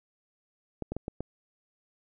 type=clicks; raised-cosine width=2 ms; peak=-20 dBFS; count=5; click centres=0.823 / 0.92 / 0.966 / 1.081 / 1.206 s; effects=none